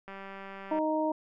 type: click train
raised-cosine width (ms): 0.5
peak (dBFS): -29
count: 139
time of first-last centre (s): 0.08-0.788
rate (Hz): 195
type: harmonic tone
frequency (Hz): 311.1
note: D#4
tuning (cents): 0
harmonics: 1 / 2 / 3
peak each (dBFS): -30 / -30 / -32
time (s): 0.71-1.12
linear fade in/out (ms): 5
effects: none